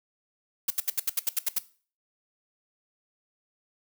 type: noise bursts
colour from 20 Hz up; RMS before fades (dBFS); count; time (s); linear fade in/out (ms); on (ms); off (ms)
blue; -25; 10; 0.68-1.586; 5; 24; 74
effects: noise-tail reverb RT60 0.4 s tail -17 dB re dry